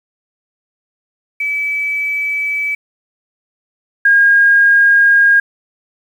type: tone pair in turn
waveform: sine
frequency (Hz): 2297 / 1624.2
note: D7 / G#6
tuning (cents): -39 / -39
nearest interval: tritone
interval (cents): 600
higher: first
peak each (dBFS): -15 / -6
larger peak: second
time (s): 1.4-2.75 / 4.05-5.4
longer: neither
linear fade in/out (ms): 5
effects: 7-bit